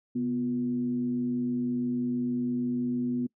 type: tone with frequency modulation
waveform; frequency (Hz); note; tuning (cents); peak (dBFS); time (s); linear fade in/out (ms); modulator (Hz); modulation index
sine; 245.7; B3; -9; -26; 0.15-3.27; 10; 109; 0.4
effects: noise-tail reverb RT60 0.1 s tail -24 dB re dry